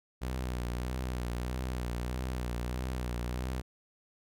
sawtooth tone with vibrato, 61.74 Hz, B1, in tune, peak -29 dBFS, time 0.21-3.62 s, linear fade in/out 20 ms, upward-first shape triangle, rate 1.6 Hz, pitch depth 70 cents each way, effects none

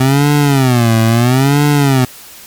25% pulse tone with vibrato, 128.4 Hz, C3, 32 cents flat, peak -4 dBFS, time 0-2.05 s, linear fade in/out 5 ms, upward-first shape sine, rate 0.75 Hz, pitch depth 230 cents each way, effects white hiss -35 dBFS RMS until 2.46 s + MP3 96 kbps

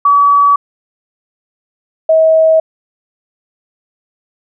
sine tone pair in turn, 1141 / 640.4 Hz, C#6 / D#5, +50 / +50 cents, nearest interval minor seventh, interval 1000 cents, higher first, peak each -5 dBFS, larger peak neither, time 0.05-0.56 / 2.09-2.6 s, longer neither, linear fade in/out 5 ms, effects none

